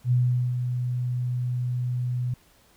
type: tone with ADSR envelope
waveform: sine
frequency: 124 Hz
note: B2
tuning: 7 cents sharp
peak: -17 dBFS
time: 0.04-2.34 s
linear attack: 74 ms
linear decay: 420 ms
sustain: -7 dB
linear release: 4 ms
effects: pink hiss -59 dBFS RMS until 2.76 s